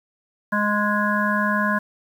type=harmonic tone; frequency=207.7 Hz; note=G#3; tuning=in tune; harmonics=1 / 3 / 5 / 7 / 8; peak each=-23 / -28 / -24 / -27 / -24 dBFS; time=0.52-1.79 s; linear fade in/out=10 ms; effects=8-bit